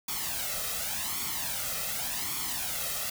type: noise with flanger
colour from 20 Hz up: white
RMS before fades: -33 dBFS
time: 0.08-3.1 s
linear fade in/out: 5 ms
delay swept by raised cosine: 0.9 to 1.58 ms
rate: 0.88 Hz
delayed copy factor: +0.7
effects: none